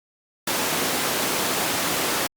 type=high-pass noise; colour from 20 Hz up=pink; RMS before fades=-24 dBFS; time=0.47-2.27 s; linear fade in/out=5 ms; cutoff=250 Hz; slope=12 dB/octave; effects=Opus 48 kbps